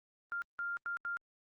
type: tone bursts at uneven times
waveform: sine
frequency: 1396.9 Hz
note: F6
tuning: in tune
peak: -35 dBFS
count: 4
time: 0.32-0.42 / 0.59-0.77 / 0.86-0.97 / 1.05-1.17 s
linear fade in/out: 0 ms
effects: Opus 32 kbps